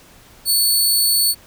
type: tone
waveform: 15% pulse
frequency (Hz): 4443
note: C#8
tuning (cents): +3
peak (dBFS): -7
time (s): 0.45-1.35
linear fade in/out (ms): 50
effects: pink hiss -47 dBFS RMS until 1.46 s